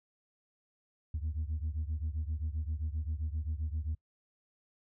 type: beating tone pair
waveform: sine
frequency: 74.8 / 82.4 Hz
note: D2 / E2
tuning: +32 / 0 cents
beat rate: 7.6 Hz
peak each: -33 / -35 dBFS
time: 1.14-3.95 s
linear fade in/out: 5 ms
effects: noise-tail reverb RT60 0.1 s tail -26 dB re dry + tanh soft clip ceiling -29 dBFS